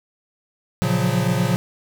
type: chord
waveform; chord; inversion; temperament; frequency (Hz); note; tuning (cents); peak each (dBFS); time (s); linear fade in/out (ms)
square; Gb major seventh; first; equal with one note detuned; 116.54 / 138.59 / 174.61 / 182.98; Bb2 / Db3 / F3 / Gb3; 0 / 0 / 0 / -19; -24; 0.82-1.56; 0
effects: none